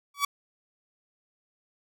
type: tone with exponential growth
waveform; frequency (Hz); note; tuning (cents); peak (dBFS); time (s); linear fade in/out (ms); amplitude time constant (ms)
sawtooth; 1140; C#6; +48; -16; 0.14-0.25; 5; 23
effects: none